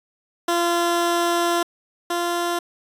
15% pulse tone pair in turn, 343.7 / 346.1 Hz, F4 / F4, -28 / -16 cents, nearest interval unison, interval 12 cents, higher second, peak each -12 / -15 dBFS, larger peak first, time 0.48-1.63 / 2.1-2.59 s, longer first, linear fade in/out 5 ms, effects resampled to 32000 Hz

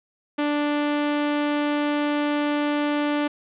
sawtooth tone, 293.7 Hz, D4, in tune, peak -17 dBFS, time 0.38-3.28 s, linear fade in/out 10 ms, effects resampled to 8000 Hz + 9-bit

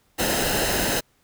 pink noise with comb filter, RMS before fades -23 dBFS, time 0.18-1.01 s, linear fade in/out 20 ms, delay 0.87 ms, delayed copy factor -0.6, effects pink hiss -64 dBFS RMS until 1.23 s

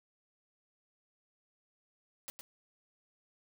white noise with echo, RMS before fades -43 dBFS, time 2.28-2.3 s, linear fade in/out 0 ms, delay 110 ms, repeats 1, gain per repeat -5 dB, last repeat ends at 2.41 s, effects none

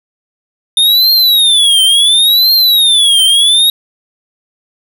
square tone with vibrato, 3624 Hz, A#7, 50 cents flat, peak -6 dBFS, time 0.77-3.7 s, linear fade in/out 2 ms, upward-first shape triangle, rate 0.71 Hz, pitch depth 270 cents each way, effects none

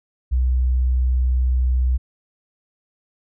sine tone, 63 Hz, B1, 35 cents sharp, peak -15 dBFS, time 0.31-1.98 s, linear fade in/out 20 ms, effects none

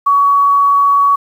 sine tone, 1127 Hz, C#6, 28 cents sharp, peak -7 dBFS, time 0.06-1.16 s, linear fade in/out 10 ms, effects 7-bit

